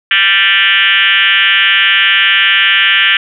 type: tone with frequency modulation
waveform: sine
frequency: 2350 Hz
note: D7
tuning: 1 cent sharp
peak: -6 dBFS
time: 0.11-3.17 s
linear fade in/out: 2 ms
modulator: 195 Hz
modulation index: 4.4
effects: none